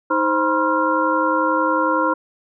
sine tone cluster, 315.9 / 522 / 966 / 1057 / 1384 Hz, D#4 / C5 / B5 / C6 / F6, +26 / -4 / -39 / +17 / -16 cents, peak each -22 dBFS, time 0.1-2.14 s, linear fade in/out 10 ms, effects none

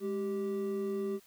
triangle tone pair together, 206.9 / 390.6 Hz, G#3 / G4, -6 / -6 cents, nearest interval major seventh, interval 1100 cents, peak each -35 / -31 dBFS, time 0-1.2 s, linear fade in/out 50 ms, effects white hiss -62 dBFS RMS until 1.26 s

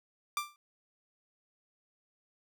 sawtooth tone with exponential decay, 1181 Hz, D6, 9 cents sharp, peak -24 dBFS, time 0.37-0.56 s, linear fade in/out 1 ms, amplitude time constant 41 ms, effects none

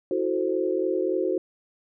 sine chord, F# half-diminished seventh, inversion third, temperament equal with one note detuned, 326.4 / 370 / 440 / 523.3 Hz, E4 / F#4 / A4 / C5, -17 / 0 / 0 / 0 cents, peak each -29 / -25 / -31 / -29 dBFS, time 0.11-1.38 s, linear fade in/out 2 ms, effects none

